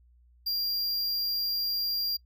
square tone, 4771 Hz, D8, 26 cents sharp, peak -28 dBFS, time 0.46-2.17 s, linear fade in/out 10 ms, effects noise-tail reverb RT60 0.1 s tail -24 dB re dry + added 60 Hz sine -57 dBFS peak until 2.25 s

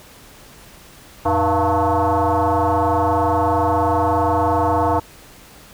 sine tone with frequency modulation, 110.5 Hz, A2, 8 cents sharp, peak -14 dBFS, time 1.25-5 s, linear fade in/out 10 ms, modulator 198 Hz, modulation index 5.1, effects pink hiss -44 dBFS RMS until 5.73 s

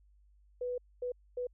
sine tone bursts at uneven times, 493.9 Hz, B4, in tune, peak -33 dBFS, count 3, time 0.61-0.78 / 1.02-1.12 / 1.37-1.47 s, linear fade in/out 5 ms, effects added 50 Hz sine -61 dBFS peak until 1.53 s

